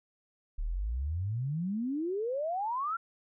sine exponential sweep, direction up, 34.65 to 1396.9 Hz, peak -30 dBFS, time 0.58-2.97 s, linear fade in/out 10 ms, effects none

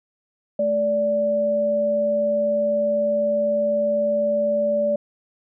sine tone pair together, 218 / 582 Hz, A3 / D5, -16 / -16 cents, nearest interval octave + perfect fourth, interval 1700 cents, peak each -28 / -18 dBFS, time 0.59-4.96 s, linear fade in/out 5 ms, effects none

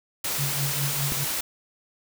white noise, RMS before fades -28 dBFS, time 0.24-1.41 s, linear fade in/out 5 ms
sine tone with tremolo, 140.2 Hz, C#3, 20 cents sharp, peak -24 dBFS, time 0.38-1.25 s, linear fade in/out 20 ms, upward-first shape triangle, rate 4.9 Hz, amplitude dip 90%
click, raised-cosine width 3 ms, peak -18 dBFS, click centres 1.121 s
effects none

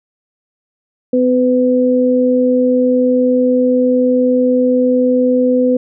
sine tone pair together, 253 / 502 Hz, B3 / B4, +42 / +28 cents, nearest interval octave, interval 1186 cents, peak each -12 dBFS, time 1.13-5.77 s, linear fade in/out 5 ms, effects none

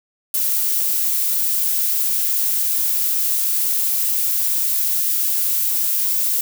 violet noise, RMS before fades -19 dBFS, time 0.34-6.41 s, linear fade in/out 2 ms, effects none

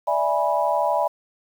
sine chord, E dominant seventh, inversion third, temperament equal with one note detuned, 587.3 / 659.3 / 830.6 / 980.4 Hz, D5 / E5 / G#5 / B5, 0 / 0 / 0 / -13 cents, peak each -24 dBFS, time 0.07-1.08 s, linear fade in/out 10 ms, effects 8-bit

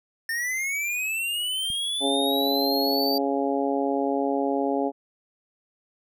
square linear sweep, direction up, 1801 to 4661 Hz, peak -26 dBFS, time 0.29-3.18 s, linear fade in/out 2 ms
click, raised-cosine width 5 ms, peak -29 dBFS, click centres 1.702 s
harmonic tone, 138.59 Hz, C#3, in tune, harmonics 2 / 3 / 4 / 5 / 6, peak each -26 / -28 / -29 / -30 / -31 dBFS, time 2-4.92 s, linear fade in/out 50 ms
effects none

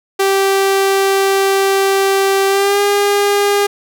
sawtooth tone with pitch glide, 390.1 to 405.7 Hz, G4 to G#4, -8 to -41 cents, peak -7 dBFS, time 0.19-3.67 s, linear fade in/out 10 ms, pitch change +67 cents, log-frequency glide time 2.48-2.8 s, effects none

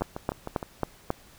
two click trains, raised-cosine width 1 ms, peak -11 / -19 dBFS, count 5 / 5, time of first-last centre 0.02-1.104 / 0.01-0.628 s, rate 3.69 / 6.47 Hz, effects pink hiss -54 dBFS RMS until 1.38 s

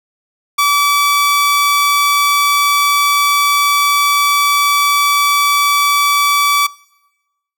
sawtooth tone, 1151 Hz, D6, 35 cents flat, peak -6 dBFS, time 0.58-6.67 s, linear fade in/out 10 ms, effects noise-tail reverb RT60 1.0 s tail -23 dB re dry

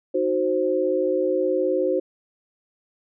sine chord, C diminished, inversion first, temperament equal with one note detuned, 311.1 / 370 / 524.8 Hz, Eb4 / Gb4 / C5, 0 / 0 / +5 cents, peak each -27 / -23 / -22 dBFS, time 0.14-2 s, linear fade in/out 10 ms, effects none

